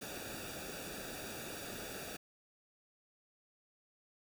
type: noise with comb filter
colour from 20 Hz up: pink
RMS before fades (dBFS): -45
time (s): 0.01-2.17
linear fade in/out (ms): 10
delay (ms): 0.96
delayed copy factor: -0.75
effects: none